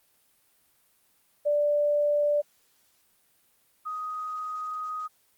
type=tone pair in turn; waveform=sine; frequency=587.3 / 1250.6 Hz; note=D5 / D#6; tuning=0 / +8 cents; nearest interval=octave + minor second; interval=1308 cents; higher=second; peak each=-21 / -30 dBFS; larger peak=first; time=1.45-2.42 / 3.85-5.08 s; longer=second; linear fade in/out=20 ms; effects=white hiss -66 dBFS RMS until 5.37 s + Opus 32 kbps